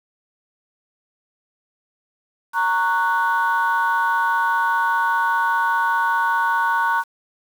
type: chord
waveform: sine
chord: F# major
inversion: first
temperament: just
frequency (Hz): 925 / 1110 / 1480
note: A#5 / C#6 / F#6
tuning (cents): -14 / +2 / 0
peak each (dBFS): -19 / -22 / -20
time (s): 2.53-7.04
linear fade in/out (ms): 50
effects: tanh soft clip ceiling -10 dBFS + 7-bit